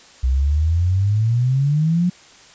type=exponential sweep; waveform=sine; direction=up; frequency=62.2 to 182.2 Hz; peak=-14 dBFS; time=0.23-2.1 s; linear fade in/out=10 ms; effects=white hiss -46 dBFS RMS until 2.54 s + resampled to 16000 Hz